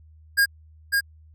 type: tone with echo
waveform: square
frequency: 1623 Hz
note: G#6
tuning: 40 cents flat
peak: -16 dBFS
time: 0.37-0.46 s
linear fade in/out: 20 ms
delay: 550 ms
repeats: 1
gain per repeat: -3 dB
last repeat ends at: 1.01 s
effects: added 78 Hz sine -48 dBFS peak until 1.34 s